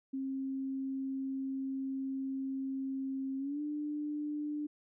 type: tone with pitch glide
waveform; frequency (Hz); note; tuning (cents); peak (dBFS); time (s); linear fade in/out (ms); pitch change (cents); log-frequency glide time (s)
sine; 267.9 to 297.3; C4 to D4; +41 to +21; -34; 0.13-4.67; 10; +180; 3.38-3.61
effects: none